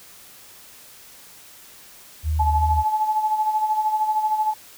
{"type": "tone with vibrato", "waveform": "sine", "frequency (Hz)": 76.8, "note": "D#2", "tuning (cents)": -22, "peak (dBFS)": -19, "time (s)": [2.23, 2.84], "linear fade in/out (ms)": 50, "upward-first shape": "square", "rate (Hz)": 2.8, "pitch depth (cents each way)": 24}
{"type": "tone with tremolo", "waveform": "sine", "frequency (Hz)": 861, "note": "A5", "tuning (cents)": -38, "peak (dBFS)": -16, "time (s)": [2.39, 4.54], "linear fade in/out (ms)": 10, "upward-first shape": "sine", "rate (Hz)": 13, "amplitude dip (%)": 60}
{"effects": ["white hiss -46 dBFS RMS until 4.77 s"]}